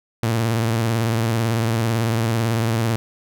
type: tone with vibrato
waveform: sawtooth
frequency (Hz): 113.9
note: A#2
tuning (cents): -40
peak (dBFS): -14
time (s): 0.23-2.96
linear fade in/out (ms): 0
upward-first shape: sine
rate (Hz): 18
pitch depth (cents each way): 74
effects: none